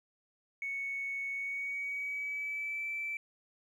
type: tone with pitch glide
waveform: triangle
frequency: 2217 to 2326 Hz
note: C#7 to D7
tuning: 0 to -17 cents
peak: -31 dBFS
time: 0.62-3.17 s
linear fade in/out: 2 ms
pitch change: +83 cents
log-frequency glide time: 1.31-2.87 s
effects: tanh soft clip ceiling -32 dBFS